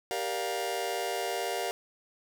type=chord; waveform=sawtooth; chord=G minor seventh; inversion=none; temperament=just; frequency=392 / 470.4 / 588 / 705.6 Hz; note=G4 / Bb4 / D5 / F5; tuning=0 / +16 / +2 / +18 cents; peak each=-32 / -32 / -34 / -30 dBFS; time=0.11-1.71 s; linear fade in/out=0 ms; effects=none